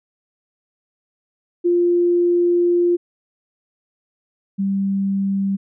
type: tone pair in turn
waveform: sine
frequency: 349.2 / 195.98 Hz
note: F4 / G3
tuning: 0 / 0 cents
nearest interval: minor seventh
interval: 1000 cents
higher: first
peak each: -13 / -17 dBFS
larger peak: first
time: 1.64-2.97 / 4.58-5.57 s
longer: first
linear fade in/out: 20 ms
effects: none